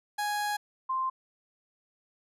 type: tone pair in turn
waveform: 30% pulse / sine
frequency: 830.6 / 1046.5 Hz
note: G#5 / C6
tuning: 0 / 0 cents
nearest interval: major third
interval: 400 cents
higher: second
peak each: -26 / -27 dBFS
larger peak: first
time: 0.18-0.57 / 0.89-1.1 s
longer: first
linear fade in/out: 10 ms
effects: resampled to 32000 Hz